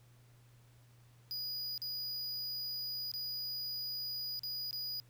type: tone with dropouts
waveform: square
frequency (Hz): 4919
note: D#8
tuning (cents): -21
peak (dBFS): -38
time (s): 1.31-5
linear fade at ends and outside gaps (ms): 0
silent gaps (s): 1.778-1.818 / 3.116-3.138 / 4.393-4.434 / 4.71-4.729
effects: added 120 Hz sine -60 dBFS peak until 5.09 s + pink hiss -69 dBFS RMS until 5.09 s